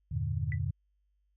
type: chord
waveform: sine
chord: E half-diminished seventh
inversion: none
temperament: equal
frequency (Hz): 82.41 / 98 / 116.54 / 146.83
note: E2 / G2 / Bb2 / D3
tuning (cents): 0 / 0 / 0 / 0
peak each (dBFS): -35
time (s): 0.11-0.71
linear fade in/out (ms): 10
type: tone with exponential decay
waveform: sine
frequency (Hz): 1981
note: B6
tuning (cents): +5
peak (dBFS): -33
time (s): 0.52-0.59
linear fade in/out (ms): 1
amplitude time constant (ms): 15
effects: added 50 Hz sine -70 dBFS peak until 1.36 s